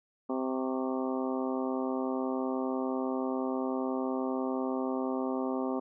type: harmonic tone with a mistuned harmonic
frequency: 130.3 Hz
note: C3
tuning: 7 cents flat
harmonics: 2 / 3 / 4 / 5 / 6 / 7 / 8 / 9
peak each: -32 / -36 / -38 / -40 / -42 / -43 / -44 / -45 dBFS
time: 0.29-5.8 s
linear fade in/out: 10 ms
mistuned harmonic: 8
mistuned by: +72 cents
effects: none